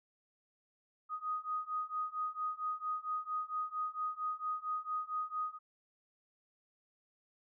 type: beating tone pair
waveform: sine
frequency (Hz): 1244.5 / 1248.9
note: D#6 / D#6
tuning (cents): 0 / +6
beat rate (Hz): 4.4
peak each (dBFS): -39 / -38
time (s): 1.09-5.59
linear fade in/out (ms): 50
effects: none